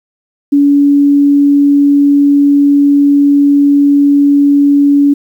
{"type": "tone", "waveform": "sine", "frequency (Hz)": 284.6, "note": "C#4", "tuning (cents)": 46, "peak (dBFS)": -4, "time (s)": [0.52, 5.14], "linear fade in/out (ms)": 10, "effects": ["7-bit"]}